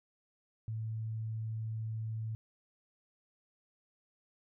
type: tone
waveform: sine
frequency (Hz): 110.8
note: A2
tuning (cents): +13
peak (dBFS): -35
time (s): 0.68-2.35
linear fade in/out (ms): 0
effects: none